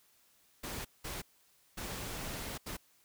pink noise bursts at uneven times, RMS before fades -41 dBFS, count 4, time 0.63-0.85 / 1.04-1.22 / 1.77-2.58 / 2.66-2.77 s, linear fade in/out 10 ms, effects white hiss -68 dBFS RMS until 3.04 s

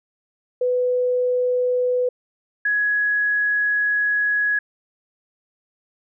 sine tone pair in turn, 497.9 / 1674.7 Hz, B4 / G#6, +14 / +14 cents, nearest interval octave + major sixth, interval 2100 cents, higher second, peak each -17 dBFS, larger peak neither, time 0.61-2.09 / 2.65-4.59 s, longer second, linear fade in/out 5 ms, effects none

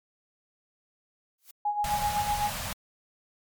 blue noise with exponential growth, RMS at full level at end -43 dBFS, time 1.38-1.51 s, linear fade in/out 5 ms, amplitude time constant 28 ms
sine tone with tremolo, 830 Hz, G#5, 1 cent flat, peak -23 dBFS, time 1.65-2.5 s, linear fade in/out 5 ms, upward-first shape sine, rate 7.9 Hz, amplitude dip 65%
pink band-stop noise, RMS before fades -34 dBFS, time 1.84-2.73 s, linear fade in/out 2 ms, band 220 to 540 Hz, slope 48 dB/octave
effects MP3 96 kbps

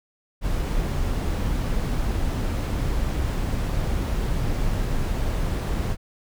brown noise, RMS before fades -24 dBFS, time 0.41-5.97 s, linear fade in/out 50 ms, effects none

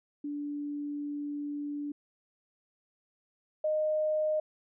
sine tone pair in turn, 290.9 / 616.4 Hz, D4 / D#5, -16 / -16 cents, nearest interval octave + minor second, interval 1300 cents, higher second, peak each -33 / -26 dBFS, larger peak second, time 0.24-1.92 / 3.64-4.4 s, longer first, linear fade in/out 5 ms, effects none

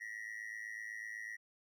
triangle tone with amplitude modulation, 1912 Hz, A#6, 43 cents sharp, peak -37 dBFS, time 0-1.37 s, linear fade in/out 20 ms, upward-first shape sine, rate 108 Hz, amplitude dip 90%, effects none

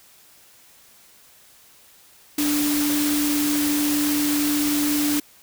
sine tone in noise, 293.7 Hz, D4, in tune, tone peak -20 dBFS, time 2.38-5.2 s, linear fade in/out 5 ms, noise white, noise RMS -26 dBFS, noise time 2.38-5.2 s, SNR +3 dB, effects white hiss -52 dBFS RMS until 5.42 s

